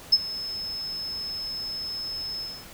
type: tone with ADSR envelope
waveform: sine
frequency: 5200 Hz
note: E8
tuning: 24 cents flat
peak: -10 dBFS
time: 0.12-2.66 s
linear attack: 13 ms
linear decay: 38 ms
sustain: -20 dB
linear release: 260 ms
effects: tanh soft clip ceiling -9 dBFS + pink hiss -45 dBFS RMS until 2.73 s